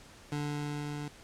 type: tone with level ramp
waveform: 25% pulse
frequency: 146.83 Hz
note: D3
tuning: in tune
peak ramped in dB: -28 to -33 dBFS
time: 0.32-1.08 s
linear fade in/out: 2 ms
effects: pink hiss -54 dBFS RMS until 1.23 s + low-pass 9000 Hz 12 dB/octave